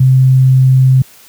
sine tone, 130.7 Hz, C3, 1 cent flat, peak -4 dBFS, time 0-1.02 s, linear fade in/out 5 ms, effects white hiss -41 dBFS RMS until 1.28 s + high-pass 60 Hz 12 dB/octave

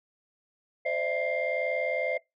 sine tone cluster, 518 / 600 / 660 / 2100 Hz, C5 / D5 / E5 / C7, -17 / +37 / +2 / +6 cents, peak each -31 dBFS, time 0.85-2.18 s, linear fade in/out 10 ms, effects noise-tail reverb RT60 0.2 s tail -24 dB re dry + tanh soft clip ceiling -19 dBFS

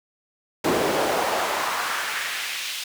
brown noise with high-pass filter sweep, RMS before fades -25 dBFS, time 0.64-2.84 s, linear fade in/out 5 ms, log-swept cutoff 340 to 3400 Hz, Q 1.4, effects none

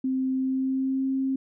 sine tone with pitch glide, 261.6 to 266.5 Hz, C4 to C4, 0 to +32 cents, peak -23 dBFS, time 0.04-1.36 s, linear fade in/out 5 ms, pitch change +32 cents, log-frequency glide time 0.33-1.05 s, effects none

